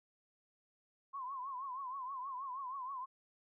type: tone with vibrato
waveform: sine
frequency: 1053 Hz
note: C6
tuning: 11 cents sharp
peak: -40 dBFS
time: 1.13-3.06 s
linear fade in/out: 20 ms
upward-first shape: triangle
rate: 6.3 Hz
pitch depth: 130 cents each way
effects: none